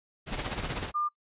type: noise with tremolo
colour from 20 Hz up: pink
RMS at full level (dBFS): -31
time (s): 0.26-0.92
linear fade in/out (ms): 50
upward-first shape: sine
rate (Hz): 16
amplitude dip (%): 60
type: tone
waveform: sine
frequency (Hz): 1200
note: D6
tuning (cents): +37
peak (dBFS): -26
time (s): 0.94-1.09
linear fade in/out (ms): 20
effects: noise-tail reverb RT60 0.1 s tail -26 dB re dry + resampled to 8000 Hz